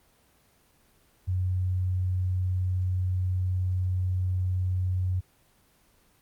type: tone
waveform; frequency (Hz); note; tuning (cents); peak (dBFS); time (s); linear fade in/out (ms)
sine; 91.9; F#2; -11; -24; 1.27-5.21; 20
effects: pink hiss -63 dBFS RMS until 6.21 s + Opus 24 kbps